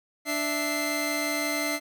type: tone cluster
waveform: sawtooth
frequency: 293.5 / 658 / 2080 Hz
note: D4 / E5 / C7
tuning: -1 / -3 / -11 cents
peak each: -27 / -28 / -26 dBFS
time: 0.25-1.8 s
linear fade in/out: 50 ms
effects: none